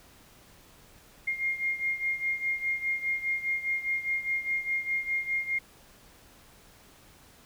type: beating tone pair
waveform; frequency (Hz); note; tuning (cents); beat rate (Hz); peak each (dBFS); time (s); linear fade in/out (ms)
sine; 2125 / 2129.9; C7 / C7; +26 / +30; 4.9; -29 / -33; 1.27-5.59; 10
effects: pink hiss -56 dBFS RMS until 7.45 s